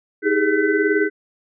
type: tone cluster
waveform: sine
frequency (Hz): 316.8 / 399.8 / 418.5 / 1523 / 1999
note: D#4 / G4 / G#4 / F#6 / B6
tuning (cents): +31 / +34 / +13 / +50 / +20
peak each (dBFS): -21 / -21 / -20 / -22 / -27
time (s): 0.22-1.1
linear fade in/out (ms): 50
effects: none